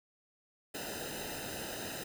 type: noise with comb filter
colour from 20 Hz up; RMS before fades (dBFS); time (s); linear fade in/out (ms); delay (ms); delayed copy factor
pink; -41; 0.74-2.04; 10; 0.89; -0.85
effects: none